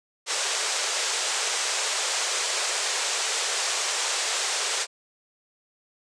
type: band-pass noise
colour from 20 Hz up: white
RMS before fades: -27 dBFS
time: 0.26-4.87 s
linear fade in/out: 50 ms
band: 400 to 8400 Hz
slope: 48 dB/octave
effects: none